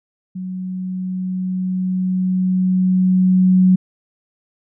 sine tone with level ramp, 185 Hz, F#3, in tune, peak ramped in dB -24 to -8 dBFS, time 0.35-3.76 s, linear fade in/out 10 ms, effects none

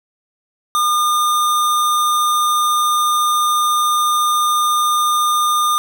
square tone, 1211 Hz, D#6, 47 cents flat, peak -14 dBFS, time 0.75-5.78 s, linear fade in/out 0 ms, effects none

